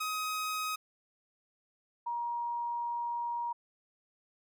sawtooth / sine tone pair in turn, 1261 / 947.7 Hz, D#6 / A#5, +23 / +28 cents, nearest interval perfect fourth, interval 495 cents, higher first, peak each -29 / -32 dBFS, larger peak first, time 0-0.76 / 2.06-3.53 s, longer second, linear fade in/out 10 ms, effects none

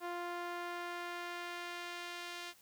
sawtooth tone with band-pass filter sweep, 349.2 Hz, F4, in tune, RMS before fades -43 dBFS, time 0-2.54 s, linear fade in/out 50 ms, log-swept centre 950 to 3400 Hz, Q 0.81, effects white hiss -64 dBFS RMS until 2.61 s

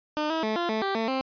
15% pulse tone with pitch steps, 302.8 / 322.1 / 217.3 / 345.6 / 218.9 / 391.1 / 224.3 / 263.8 Hz, D#4 / E4 / A3 / F4 / A3 / G4 / A3 / C4, -47 / -40 / -21 / -18 / -9 / -4 / +34 / +14 cents, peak -19 dBFS, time 0.17-1.21 s, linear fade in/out 0 ms, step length 130 ms, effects resampled to 11025 Hz

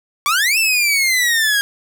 sawtooth exponential two-way sweep, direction up then down, 1112 to 2696 to 1617 Hz, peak -10 dBFS, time 0.26-1.61 s, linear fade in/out 0 ms, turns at 0.58 s, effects none

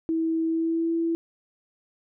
sine tone with pitch glide, 325 to 332 Hz, E4 to E4, -24 to +12 cents, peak -22 dBFS, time 0.09-1.15 s, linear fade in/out 0 ms, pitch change +36 cents, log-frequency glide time 0.46-0.93 s, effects none

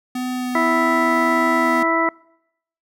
square tone with vibrato, 250.7 Hz, B3, 26 cents sharp, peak -23 dBFS, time 0.15-1.83 s, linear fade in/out 5 ms, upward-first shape sine, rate 1.7 Hz, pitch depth 10 cents each way
harmonic tone, 329.6 Hz, E4, in tune, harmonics 1 / 2 / 3 / 4 / 6, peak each -22 / -22 / -22 / -22 / -22 dBFS, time 0.55-2.09 s, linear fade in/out 2 ms
effects noise-tail reverb RT60 0.8 s tail -26 dB re dry

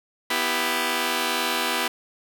5% pulse chord, E minor, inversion second, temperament just, 247.2 / 329.6 / 395.6 Hz, B3 / E4 / G4, +2 / 0 / +16 cents, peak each -16 dBFS, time 0.3-1.88 s, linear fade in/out 5 ms, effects none

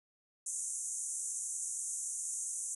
white band-pass noise, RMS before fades -39 dBFS, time 0.46-2.75 s, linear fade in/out 5 ms, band 6200 to 10000 Hz, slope 96 dB/octave, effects none

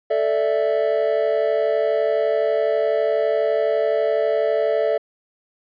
triangle chord, A suspended fourth, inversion none, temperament equal, 440 / 587.3 / 659.3 Hz, A4 / D5 / E5, 0 / 0 / 0 cents, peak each -19 dBFS, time 0.1-4.98 s, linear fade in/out 10 ms, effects tanh soft clip ceiling -8 dBFS + resampled to 11025 Hz

